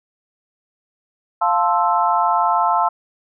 sine chord, F major seventh, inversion none, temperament equal, 698.5 / 880 / 1046.5 / 1318.5 Hz, F5 / A5 / C6 / E6, 0 / 0 / 0 / 0 cents, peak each -20 / -18 / -20 / -21 dBFS, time 1.41-2.89 s, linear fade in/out 10 ms, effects none

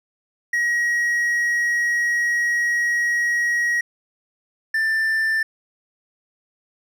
triangle tone pair in turn, 1900 / 1777.6 Hz, A#6 / A6, +33 / +17 cents, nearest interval minor second, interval 116 cents, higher first, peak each -16 dBFS, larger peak neither, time 0.53-3.81 / 4.74-5.43 s, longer first, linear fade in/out 5 ms, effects none

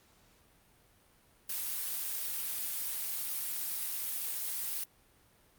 blue noise, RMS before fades -36 dBFS, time 1.49-4.84 s, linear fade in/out 5 ms, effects pink hiss -65 dBFS RMS until 5.58 s + Opus 48 kbps

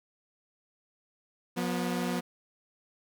sawtooth tone pair together, 178.54 / 244 Hz, F3 / B3, +38 / -21 cents, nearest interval perfect fourth, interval 541 cents, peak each -28 dBFS, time 1.56-2.21 s, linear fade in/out 20 ms, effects none

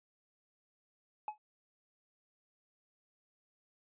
triangle tone with exponential decay, 850 Hz, G#5, 40 cents sharp, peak -30 dBFS, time 1.28-1.38 s, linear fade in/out 1 ms, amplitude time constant 20 ms, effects resampled to 8000 Hz

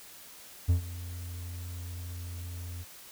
triangle tone with ADSR envelope, 87.31 Hz, F2, in tune, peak -17 dBFS, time 0.68-2.85 s, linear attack 18 ms, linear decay 110 ms, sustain -18 dB, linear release 37 ms, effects white hiss -50 dBFS RMS until 3.11 s

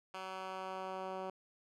10% pulse tone with band-pass filter sweep, 188.6 Hz, F#3, 33 cents sharp, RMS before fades -43 dBFS, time 0.14-1.3 s, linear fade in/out 2 ms, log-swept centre 1700 to 580 Hz, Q 0.73, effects none

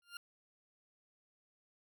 20% pulse tone with exponential growth, 1400 Hz, F6, 4 cents sharp, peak -36 dBFS, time 0.02-0.17 s, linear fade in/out 2 ms, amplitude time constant 32 ms, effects none

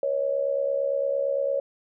sine tone with amplitude modulation, 554.4 Hz, C#5, in tune, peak -19 dBFS, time 0.03-1.6 s, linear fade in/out 2 ms, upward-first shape sine, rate 68.8 Hz, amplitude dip 75%, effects none

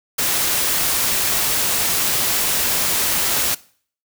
white noise, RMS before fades -19 dBFS, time 0.18-3.55 s, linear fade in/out 10 ms, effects noise-tail reverb RT60 0.5 s tail -21 dB re dry

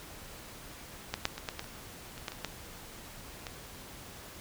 clicks, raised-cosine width 0.2 ms, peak -14 / -10 / -21 / -16 / -18 / -28 / -28 / -17 / -24 / -16 / -21 dBFS, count 11, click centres 1.14 / 1.254 / 1.38 / 1.488 / 1.594 / 1.643 / 2.179 / 2.282 / 2.32 / 2.447 / 3.468 s, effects pink hiss -48 dBFS RMS until 4.4 s

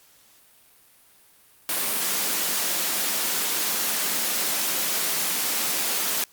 white high-pass noise, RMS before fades -25 dBFS, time 1.69-6.24 s, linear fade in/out 2 ms, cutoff 160 Hz, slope 48 dB/octave, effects white hiss -56 dBFS RMS until 6.32 s + Opus 48 kbps

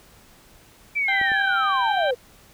sine linear sweep, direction down, 2349 to 462.1 Hz, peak -20 dBFS, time 0.95-2.15 s, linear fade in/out 20 ms
harmonic tone, 784 Hz, G5, in tune, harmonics 1 / 2 / 3 / 4 / 5, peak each -26 / -26 / -37 / -32 / -36 dBFS, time 1.08-2.11 s, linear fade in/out 5 ms
clicks, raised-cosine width 2 ms, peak -23 dBFS, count 2, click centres 1.214 / 1.318 s
effects pink hiss -52 dBFS RMS until 2.53 s

